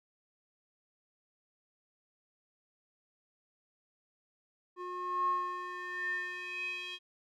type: tone with band-pass filter sweep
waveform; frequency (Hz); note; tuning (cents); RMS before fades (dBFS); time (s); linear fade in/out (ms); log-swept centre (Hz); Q
square; 360.3; F#4; -46; -37; 4.76-6.99; 50; 790 to 3100; 8.9
effects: none